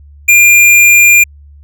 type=tone; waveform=square; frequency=2400 Hz; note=D7; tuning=37 cents sharp; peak=-3 dBFS; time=0.28-1.24 s; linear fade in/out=10 ms; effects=added 72 Hz sine -34 dBFS peak until 1.63 s